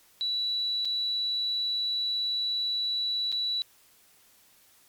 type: tone with dropouts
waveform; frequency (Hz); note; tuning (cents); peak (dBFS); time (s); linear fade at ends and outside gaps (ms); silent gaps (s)
sine; 3939; B7; -5; -26; 0.21-3.62; 0; 0.849-0.854 / 3.318-3.325
effects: white hiss -60 dBFS RMS until 4.88 s + MP3 96 kbps